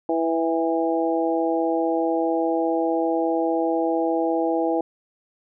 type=harmonic tone with a mistuned harmonic; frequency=164.81 Hz; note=E3; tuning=in tune; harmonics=2 / 3 / 4 / 5; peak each=-23 / -25 / -26 / -27 dBFS; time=0.09-4.81 s; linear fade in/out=2 ms; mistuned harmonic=5; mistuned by=-18 cents; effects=none